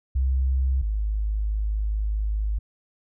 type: tone pair in turn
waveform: sine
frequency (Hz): 65.41 / 52.38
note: C2 / G#1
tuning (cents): 0 / +16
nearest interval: major third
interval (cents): 384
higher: first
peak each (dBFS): -19 / -22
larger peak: first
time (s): 0.15-0.82 / 0.82-2.59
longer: second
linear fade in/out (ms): 10
effects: none